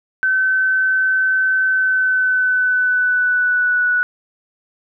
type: tone with pitch glide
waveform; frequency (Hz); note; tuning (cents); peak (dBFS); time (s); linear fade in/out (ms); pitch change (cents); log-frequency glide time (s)
sine; 1529 to 1474.4; G6 to F#6; -44 to -7; -13; 0.23-4.03; 0; -63; 1.67-3.87
effects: none